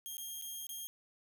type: tone with dropouts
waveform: 5% pulse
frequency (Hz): 3226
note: G7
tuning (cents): +49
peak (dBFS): -33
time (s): 0.06-0.87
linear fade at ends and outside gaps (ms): 0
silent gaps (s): 0.17-0.18 / 0.414-0.422 / 0.668-0.692
effects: none